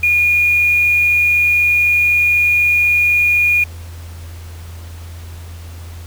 sine tone with quantisation, 2436 Hz, D#7, 37 cents flat, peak -10 dBFS, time 0.03-3.64 s, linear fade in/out 5 ms, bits 5, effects added 84 Hz sine -29 dBFS peak until 6.06 s + pink hiss -41 dBFS RMS until 6.06 s

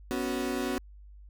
35% pulse chord, B suspended second, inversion none, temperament equal, 246.9 / 277.2 / 370 Hz, B3 / C#4 / F#4, 0 / 0 / 0 cents, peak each -32 dBFS, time 0.11-0.78 s, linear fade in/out 0 ms, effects added 50 Hz sine -47 dBFS peak until 1.29 s

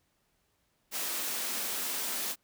white high-pass noise, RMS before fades -34 dBFS, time 0.91-2.36 s, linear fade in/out 50 ms, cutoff 190 Hz, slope 48 dB/octave, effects pink hiss -74 dBFS RMS until 2.43 s

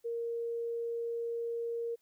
sine tone, 466.2 Hz, A#4, in tune, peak -33 dBFS, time 0.04-1.96 s, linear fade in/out 20 ms, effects white hiss -75 dBFS RMS until 2.01 s

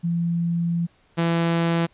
sine / sawtooth tone pair in turn, 170 / 167.76 Hz, F3 / E3, -46 / +31 cents, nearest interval unison, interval 23 cents, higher first, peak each -20 / -15 dBFS, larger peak second, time 0.03-0.87 / 1.17-1.87 s, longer first, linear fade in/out 20 ms, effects pink hiss -60 dBFS RMS until 1.93 s + resampled to 8000 Hz

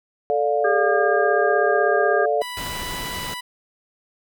sine chord, D minor, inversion second, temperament equal with one note detuned, 440 / 587.3 / 704.5 Hz, A4 / D5 / F5, 0 / 0 / +15 cents, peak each -22 dBFS, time 0.3-2.42 s, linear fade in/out 0 ms
harmonic tone, 403.9 Hz, G#4, 48 cents flat, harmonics 1 / 3 / 4, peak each -22 / -27 / -23 dBFS, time 0.64-2.26 s, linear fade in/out 10 ms
15% pulse tone, 987.8 Hz, B5, in tune, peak -23 dBFS, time 2.41-3.41 s, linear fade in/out 10 ms
pink noise, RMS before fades -32 dBFS, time 2.57-3.34 s, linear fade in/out 0 ms
effects none

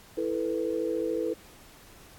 sine chord, E suspended fourth, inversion none, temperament equal, 329.6 / 440 / 493.9 Hz, E4 / A4 / B4, 0 / 0 / 0 cents, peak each -31 dBFS, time 0.17-1.34 s, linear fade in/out 10 ms, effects pink hiss -53 dBFS RMS until 2.18 s + AAC 64 kbps

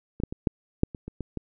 clicks, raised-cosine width 3 ms, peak -20 / -11 / -20 / -8 / -6 / -23 / -23 / -19 / -18 dBFS, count 9, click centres 0.201 / 0.236 / 0.325 / 0.472 / 0.834 / 0.948 / 1.08 / 1.207 / 1.373 s, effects none

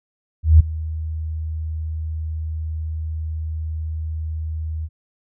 sine tone with ADSR envelope, 79 Hz, D#2, 27 cents sharp, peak -4 dBFS, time 0.43-4.89 s, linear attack 170 ms, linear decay 7 ms, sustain -19 dB, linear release 46 ms, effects none

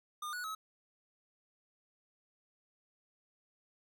square tone with pitch steps, 1213 / 1467 / 1284 Hz, D#6 / F#6 / E6, -44 / -15 / -46 cents, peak -39 dBFS, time 0.22-0.55 s, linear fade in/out 5 ms, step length 110 ms, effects none

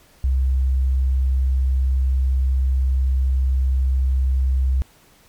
sine tone, 65.41 Hz, C2, in tune, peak -15 dBFS, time 0.24-4.82 s, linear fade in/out 0 ms, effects pink hiss -53 dBFS RMS until 5.28 s + MP3 96 kbps

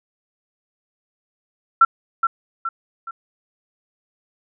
sine tone with echo, 1351 Hz, E6, 42 cents sharp, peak -7 dBFS, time 1.81-1.85 s, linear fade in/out 5 ms, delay 420 ms, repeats 3, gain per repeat -7 dB, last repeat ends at 3.11 s, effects none

